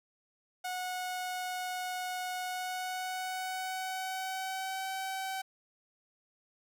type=tone with pitch glide; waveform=sawtooth; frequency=732 to 764.9 Hz; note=F#5 to G5; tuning=-19 to -43 cents; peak=-31 dBFS; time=0.64-5.42 s; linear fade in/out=10 ms; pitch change=+76 cents; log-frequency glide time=2.39-4.89 s; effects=none